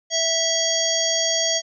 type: harmonic tone with a mistuned harmonic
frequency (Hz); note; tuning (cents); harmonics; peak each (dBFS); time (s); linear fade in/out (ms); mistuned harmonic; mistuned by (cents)
656; E5; -9; 1 / 3 / 5 / 7 / 9 / 10; -25 / -30 / -25 / -25 / -27 / -25; 0.1-1.62; 50; 9; -71
effects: none